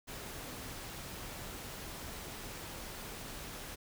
sine tone in noise, 253.6 Hz, B3, 46 cents sharp, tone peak -52 dBFS, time 0.44-0.71 s, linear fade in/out 20 ms, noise pink, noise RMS -45 dBFS, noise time 0.07-3.76 s, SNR -10 dB, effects none

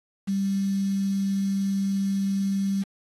sine tone with quantisation, 196 Hz, G3, in tune, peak -22 dBFS, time 0.27-2.84 s, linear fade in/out 20 ms, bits 7, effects AAC 32 kbps

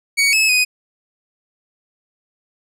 sawtooth tone with pitch steps, 2244 / 2591 / 2496 Hz, C#7 / E7 / D#7, +21 / -30 / +5 cents, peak -9 dBFS, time 0.17-0.65 s, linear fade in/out 20 ms, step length 160 ms, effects low-pass 12000 Hz 12 dB/octave

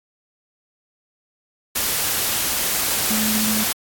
sine tone in noise, 216 Hz, A3, 32 cents flat, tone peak -21 dBFS, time 3.1-3.64 s, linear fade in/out 10 ms, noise white, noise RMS -21 dBFS, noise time 1.75-3.73 s, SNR -3 dB, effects AAC 64 kbps

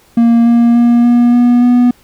triangle tone with pitch steps, 233.1 / 235.4 / 237.7 / 240.1 / 242.4 / 244.8 Hz, A#3 / A#3 / A#3 / B3 / B3 / B3, 0 / +17 / +34 / -49 / -32 / -15 cents, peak -3 dBFS, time 0.17-1.91 s, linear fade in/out 5 ms, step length 290 ms, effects pink hiss -48 dBFS RMS until 2.03 s

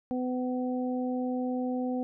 harmonic tone, 251.9 Hz, B3, 34 cents sharp, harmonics 1 / 2 / 3, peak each -29 / -35 / -39 dBFS, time 0.11-2.03 s, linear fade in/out 0 ms, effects none

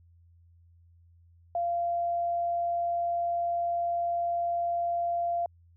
sine tone, 690 Hz, F5, 21 cents flat, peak -26 dBFS, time 1.55-5.46 s, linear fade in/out 2 ms, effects added 85 Hz sine -56 dBFS peak until 5.76 s

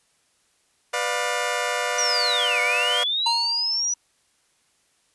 15% pulse chord, B diminished, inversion none, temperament just, 493.9 / 592.7 / 711.2 Hz, B4 / D5 / F5, 0 / +16 / +31 cents, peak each -21 dBFS, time 0.93-3.04 s, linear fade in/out 10 ms
sine linear two-way sweep, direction down then up, 5920 to 2153 to 5920 Hz, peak -21 dBFS, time 1.98-3.94 s, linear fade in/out 5 ms, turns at 2.61 s
square tone with exponential decay, 932.3 Hz, A#5, in tune, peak -20 dBFS, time 3.26-3.95 s, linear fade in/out 5 ms, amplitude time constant 150 ms
effects white hiss -65 dBFS RMS until 5.14 s + resampled to 24000 Hz

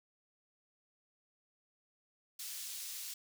pink high-pass noise, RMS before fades -44 dBFS, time 2.39-3.14 s, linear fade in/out 5 ms, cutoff 4400 Hz, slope 12 dB/octave, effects none

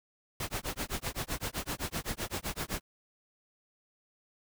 pink noise with tremolo, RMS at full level -33 dBFS, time 0.4-2.81 s, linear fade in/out 2 ms, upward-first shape sine, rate 7.8 Hz, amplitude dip 100%, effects none

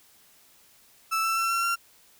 35% pulse tone with pitch steps, 1318.5 / 1332.3 / 1346.2 / 1360.3 / 1374.5 Hz, E6 / E6 / E6 / F6 / F6, 0 / +18 / +36 / -46 / -28 cents, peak -22 dBFS, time 1.11-1.76 s, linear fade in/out 20 ms, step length 130 ms, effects white hiss -58 dBFS RMS until 2.19 s

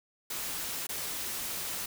white noise with dropouts, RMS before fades -36 dBFS, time 0.3-1.86 s, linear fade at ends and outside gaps 5 ms, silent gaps 0.869-0.89 s, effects none

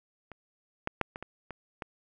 clicks, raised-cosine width 0.5 ms, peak -29 / -15 / -11 / -23 / -24 / -25 / -21 dBFS, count 7, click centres 0.317 / 0.874 / 1.013 / 1.159 / 1.226 / 1.507 / 1.822 s, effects none

